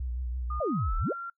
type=tone with vibrato; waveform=sine; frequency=61.8 Hz; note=B1; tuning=2 cents sharp; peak=-30 dBFS; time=0-0.6 s; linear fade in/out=5 ms; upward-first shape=triangle; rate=6 Hz; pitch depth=77 cents each way
type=tone with pitch glide; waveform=sine; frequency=1219 to 1376.2 Hz; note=D#6 to F6; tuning=-36 to -26 cents; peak=-34 dBFS; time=0.5-1.3 s; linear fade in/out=5 ms; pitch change=+210 cents; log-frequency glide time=0.64-1.11 s
type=exponential two-way sweep; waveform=sine; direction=down then up; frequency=700 to 32.57 to 700 Hz; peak=-26 dBFS; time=0.6-1.13 s; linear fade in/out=10 ms; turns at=0.97 s
effects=noise-tail reverb RT60 0.1 s tail -23 dB re dry